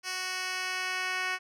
10% pulse tone with band-pass filter sweep, 370 Hz, F#4, in tune, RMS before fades -33 dBFS, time 0.03-1.39 s, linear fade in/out 50 ms, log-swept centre 4600 to 2400 Hz, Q 1, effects none

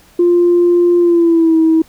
sine tone with pitch glide, 349.2 to 322.1 Hz, F4 to E4, 0 to -40 cents, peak -6 dBFS, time 0.19-1.82 s, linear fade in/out 5 ms, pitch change -140 cents, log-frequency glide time 0.99-1.57 s, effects tanh soft clip ceiling -3 dBFS + pink hiss -47 dBFS RMS until 1.88 s

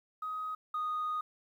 sine tone pair in turn, 1258 / 1239.2 Hz, D#6 / D#6, +19 / -7 cents, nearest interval unison, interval 26 cents, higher first, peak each -34 / -30 dBFS, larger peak second, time 0.22-0.55 / 0.74-1.21 s, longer second, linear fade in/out 5 ms, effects tanh soft clip ceiling -29 dBFS + 11-bit

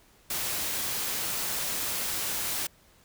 white noise, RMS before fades -31 dBFS, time 0.3-2.67 s, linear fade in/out 5 ms, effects pink hiss -60 dBFS RMS until 3.04 s

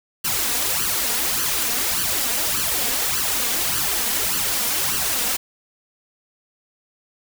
white noise with flanger, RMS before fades -22 dBFS, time 0.24-5.37 s, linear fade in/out 10 ms, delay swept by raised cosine 0.66 to 4.26 ms, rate 1.7 Hz, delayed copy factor +0.75, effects none

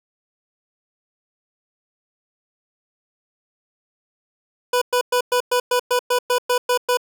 25% pulse tone bursts, 493.9 Hz, B4, in tune, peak -12 dBFS, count 12, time 4.73-6.972 s, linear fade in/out 5 ms, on 86 ms, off 110 ms, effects none

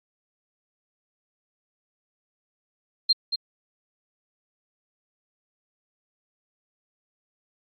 sine tone with echo, 4186 Hz, C8, in tune, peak -15 dBFS, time 3.09-3.13 s, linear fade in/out 10 ms, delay 230 ms, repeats 1, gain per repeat -8 dB, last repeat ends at 3.36 s, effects AAC 48 kbps

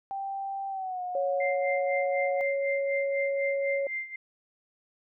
sine tone with pitch glide, 784 to 723.1 Hz, G5 to F#5, 0 to -40 cents, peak -31 dBFS, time 0.11-2.41 s, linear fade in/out 0 ms, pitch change -140 cents, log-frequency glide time 0.69-1.02 s
sine tone, 554.4 Hz, C#5, in tune, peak -26 dBFS, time 1.15-3.87 s, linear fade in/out 2 ms
sine tone with tremolo, 2093 Hz, C7, in tune, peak -29 dBFS, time 1.4-4.16 s, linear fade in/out 5 ms, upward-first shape sine, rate 4 Hz, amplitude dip 80%
effects none

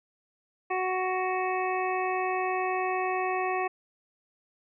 harmonic tone, 371 Hz, F#4, 5 cents sharp, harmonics 1 / 2 / 3 / 5 / 6 / 7, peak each -31 / -30 / -33 / -37 / -40 / -38 dBFS, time 0.7-3.68 s, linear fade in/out 10 ms, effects none

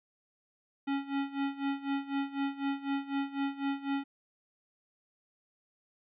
square tone with tremolo, 277.2 Hz, C#4, in tune, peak -29 dBFS, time 0.87-4.04 s, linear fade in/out 10 ms, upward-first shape sine, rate 4 Hz, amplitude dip 85%, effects resampled to 8000 Hz

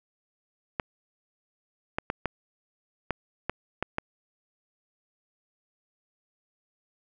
clicks, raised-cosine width 0.5 ms, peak -12 dBFS, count 8, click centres 0.798 / 1.985 / 2.101 / 2.257 / 3.107 / 3.496 / 3.826 / 3.984 s, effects none

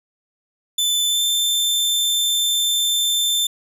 sawtooth tone with pitch glide, 3519 to 3556 Hz, A7 to A7, 0 to +18 cents, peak -14 dBFS, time 0.78-3.47 s, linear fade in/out 5 ms, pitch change +18 cents, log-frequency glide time 1.07-1.22 s, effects none

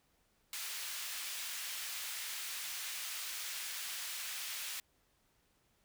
pink high-pass noise, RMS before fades -42 dBFS, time 0.53-4.8 s, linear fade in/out 2 ms, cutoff 2100 Hz, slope 12 dB/octave, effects pink hiss -74 dBFS RMS until 5.84 s

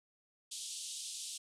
white band-pass noise, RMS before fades -44 dBFS, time 0.51-1.38 s, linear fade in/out 10 ms, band 3000 to 9700 Hz, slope 48 dB/octave, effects none

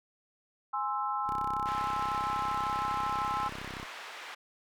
sine chord, Ab augmented, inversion none, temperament equal, 830.6 / 1046.5 / 1318.5 Hz, Ab5 / C6 / E6, 0 / 0 / 0 cents, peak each -34 dBFS, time 0.73-3.49 s, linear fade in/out 10 ms
5% pulse tone, 32.7 Hz, C1, in tune, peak -31 dBFS, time 1.26-3.86 s, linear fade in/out 10 ms
white band-pass noise, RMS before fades -44 dBFS, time 1.66-4.35 s, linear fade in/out 10 ms, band 740 to 2200 Hz, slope 12 dB/octave
effects none

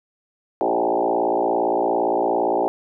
sine tone with frequency modulation, 587.3 Hz, D5, in tune, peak -17 dBFS, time 0.61-2.68 s, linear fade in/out 0 ms, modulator 57.5 Hz, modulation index 4.8, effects none

